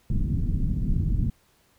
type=low-pass noise; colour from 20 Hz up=pink; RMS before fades=-24 dBFS; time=0.1-1.3 s; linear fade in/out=2 ms; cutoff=210 Hz; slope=24 dB/octave; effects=pink hiss -63 dBFS RMS until 1.78 s